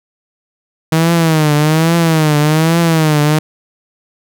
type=tone with vibrato; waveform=sawtooth; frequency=158.3 Hz; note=D#3; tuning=30 cents sharp; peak=-5 dBFS; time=0.92-3.39 s; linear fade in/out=5 ms; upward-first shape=triangle; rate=1.2 Hz; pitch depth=130 cents each way; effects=none